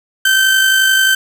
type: tone with amplitude modulation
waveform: 30% pulse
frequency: 1548 Hz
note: G6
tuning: 22 cents flat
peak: -5 dBFS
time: 0.25-1.15 s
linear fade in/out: 5 ms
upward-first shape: sine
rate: 51.4 Hz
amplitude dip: 35%
effects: none